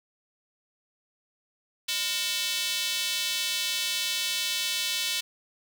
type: tone with high-pass filter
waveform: square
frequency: 203.6 Hz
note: G#3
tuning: 34 cents flat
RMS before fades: -29 dBFS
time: 1.88-5.21 s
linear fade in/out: 10 ms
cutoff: 3300 Hz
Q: 1.9
effects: none